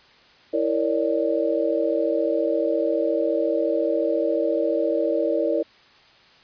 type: tone cluster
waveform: sine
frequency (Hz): 328.3 / 462.7 / 557 / 597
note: E4 / A#4 / C#5 / D5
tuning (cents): -7 / -13 / +8 / +28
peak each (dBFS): -25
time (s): 0.53-5.63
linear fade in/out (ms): 10
effects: white hiss -53 dBFS RMS until 6.43 s + resampled to 11025 Hz